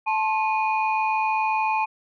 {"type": "tone cluster", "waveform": "sine", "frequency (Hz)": [873, 1066, 2465], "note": ["A5", "C6", "D#7"], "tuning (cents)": [-14, 32, -17], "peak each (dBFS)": [-21, -28, -27], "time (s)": [0.06, 1.86], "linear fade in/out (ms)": 20, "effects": ["tanh soft clip ceiling -12 dBFS"]}